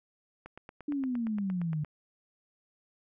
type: click train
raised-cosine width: 0.5 ms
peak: -30 dBFS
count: 13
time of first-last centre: 0.46-1.847 s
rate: 8.65 Hz
type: exponential sweep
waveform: sine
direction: down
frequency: 297.7 to 146.83 Hz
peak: -29 dBFS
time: 0.88-1.84 s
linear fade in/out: 5 ms
effects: none